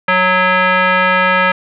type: tone with frequency modulation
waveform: sine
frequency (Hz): 185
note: F#3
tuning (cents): 0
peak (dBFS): -9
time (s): 0.08-1.52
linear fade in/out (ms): 5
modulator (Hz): 736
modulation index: 2.9
effects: none